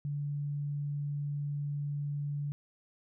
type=tone; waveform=sine; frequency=144.6 Hz; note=D3; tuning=27 cents flat; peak=-32 dBFS; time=0.05-2.52 s; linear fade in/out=0 ms; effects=none